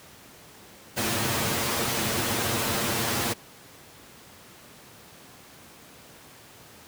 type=noise with comb filter; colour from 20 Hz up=pink; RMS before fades=-26 dBFS; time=0.96-3.34 s; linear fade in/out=20 ms; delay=8.7 ms; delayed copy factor=+0.7; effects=pink hiss -49 dBFS RMS until 6.87 s + high-pass 100 Hz 12 dB/octave